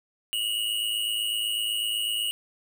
square tone pair together, 2852 / 2960 Hz, F7 / F#7, +36 / 0 cents, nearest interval minor second, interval 64 cents, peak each -28 / -31 dBFS, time 0.33-2.31 s, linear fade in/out 0 ms, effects none

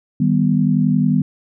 sine chord, Eb augmented, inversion none, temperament equal, 155.56 / 196 / 246.9 Hz, Eb3 / G3 / B3, 0 / 0 / 0 cents, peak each -17 dBFS, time 0.2-1.22 s, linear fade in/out 5 ms, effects none

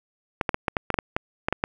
clicks, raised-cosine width 0.5 ms, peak -7 dBFS, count 12, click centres 0.412 / 0.492 / 0.544 / 0.682 / 0.768 / 0.903 / 0.942 / 0.988 / 1.165 / 1.485 / 1.526 / 1.639 s, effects 8-bit

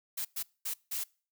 blue noise bursts at uneven times, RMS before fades -35 dBFS, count 4, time 0.17-0.25 / 0.36-0.43 / 0.65-0.74 / 0.91-1.04 s, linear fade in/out 10 ms, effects noise-tail reverb RT60 0.4 s tail -25 dB re dry

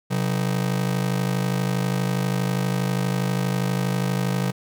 45% pulse ring-modulated tone, 155.56 Hz, D#3, in tune, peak -18 dBFS, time 0.1-4.52 s, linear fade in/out 20 ms, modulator 26.2 Hz, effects none

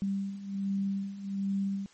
sine beating tone pair, 195.8 / 197.1 Hz, G3 / G3, -2 / +10 cents, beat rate 1.3 Hz, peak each -35 / -31 dBFS, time 0.02-1.86 s, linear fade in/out 0 ms, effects white hiss -60 dBFS RMS until 1.93 s + MP3 32 kbps

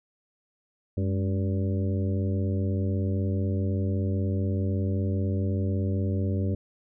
harmonic tone with a mistuned harmonic, 96.1 Hz, G2, 34 cents flat, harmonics 1 / 2 / 3 / 4 / 5 / 6, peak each -25 / -31 / -35 / -37 / -39 / -41 dBFS, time 0.97-6.55 s, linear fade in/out 5 ms, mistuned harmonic 2, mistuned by +97 cents, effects none

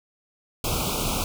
pink band-stop noise, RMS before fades -26 dBFS, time 0.64-1.24 s, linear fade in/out 2 ms, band 1400 to 2300 Hz, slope 96 dB/octave, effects none

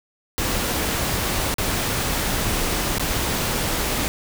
pink noise with dropouts, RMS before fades -23 dBFS, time 0.38-4.08 s, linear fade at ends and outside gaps 0 ms, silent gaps 1.541-1.583 / 2.983-2.996 s, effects none

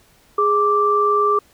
sine tone pair together, 414.7 / 1172.9 Hz, G#4 / D6, -3 / -3 cents, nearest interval octave + tritone, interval 1800 cents, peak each -18 / -15 dBFS, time 0.38-1.39 s, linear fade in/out 5 ms, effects pink hiss -54 dBFS RMS until 1.53 s

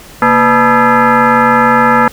sine tone with frequency modulation, 233.1 Hz, A#3, in tune, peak -5 dBFS, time 0.22-2.08 s, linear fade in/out 2 ms, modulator 367 Hz, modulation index 4.1, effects pink hiss -35 dBFS RMS until 2.12 s

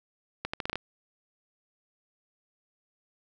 accelerating click train, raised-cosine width 0.3 ms, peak -15 dBFS, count 7, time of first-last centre 0.45-0.756 s, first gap 85 ms, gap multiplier 0.79, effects none

